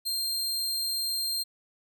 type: tone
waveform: sawtooth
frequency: 4186 Hz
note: C8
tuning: in tune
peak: -25 dBFS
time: 0.05-1.44 s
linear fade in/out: 20 ms
effects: none